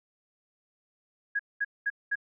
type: tone bursts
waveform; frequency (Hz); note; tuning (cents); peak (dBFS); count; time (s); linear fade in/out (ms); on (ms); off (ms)
sine; 1654; G#6; -8; -25; 4; 1.35-2.156; 10; 44; 210
effects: none